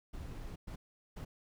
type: noise bursts at uneven times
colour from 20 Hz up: brown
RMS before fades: -44 dBFS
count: 3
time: 0.13-0.56 / 0.67-0.76 / 1.16-1.25 s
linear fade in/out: 10 ms
effects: none